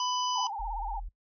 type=harmonic tone; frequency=997 Hz; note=B5; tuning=16 cents sharp; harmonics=1 / 3 / 5 / 6; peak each=-30 / -35 / -37 / -38 dBFS; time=0-0.47 s; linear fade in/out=2 ms
type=tone with vibrato; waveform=sine; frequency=856 Hz; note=A5; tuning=48 cents flat; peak=-33 dBFS; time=0.35-1 s; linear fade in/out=10 ms; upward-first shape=sine; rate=17 Hz; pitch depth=140 cents each way
type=tone; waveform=sine; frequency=40.68 Hz; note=E1; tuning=22 cents flat; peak=-35 dBFS; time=0.59-1.09 s; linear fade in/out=10 ms
effects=noise-tail reverb RT60 0.1 s tail -20 dB re dry